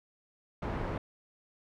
pink low-pass noise, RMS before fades -35 dBFS, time 0.62-0.98 s, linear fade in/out 5 ms, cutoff 1300 Hz, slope 12 dB/octave, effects none

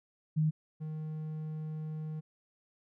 sine / triangle tone pair in turn, 155.56 / 155.56 Hz, D#3 / D#3, 0 / 0 cents, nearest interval unison, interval 0 cents, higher neither, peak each -25 / -34 dBFS, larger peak first, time 0.36-0.51 / 0.8-2.21 s, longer second, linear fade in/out 20 ms, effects none

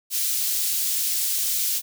white high-pass noise, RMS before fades -24 dBFS, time 0.1-1.82 s, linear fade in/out 50 ms, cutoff 4000 Hz, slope 12 dB/octave, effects none

